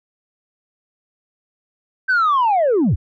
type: linear sweep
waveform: sine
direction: down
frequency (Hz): 1567 to 57.1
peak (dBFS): -11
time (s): 2.08-2.96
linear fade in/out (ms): 20
effects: tanh soft clip ceiling -11 dBFS